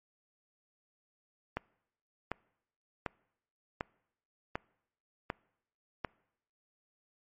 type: click train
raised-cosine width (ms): 0.5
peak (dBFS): -18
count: 7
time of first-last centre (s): 1.57-6.048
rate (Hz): 1.34
effects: noise-tail reverb RT60 0.8 s tail -25 dB re dry + MP3 32 kbps